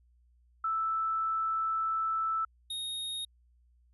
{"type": "tone pair in turn", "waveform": ["sine", "square"], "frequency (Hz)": [1318.5, 3729], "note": ["E6", "A#7"], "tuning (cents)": [0, 0], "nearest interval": "octave + tritone", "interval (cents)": 1800, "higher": "second", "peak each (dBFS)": [-28, -35], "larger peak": "first", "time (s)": [[0.64, 2.45], [2.7, 3.25]], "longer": "first", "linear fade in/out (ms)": 5, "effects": ["added 60 Hz sine -62 dBFS peak until 3.93 s", "resampled to 32000 Hz"]}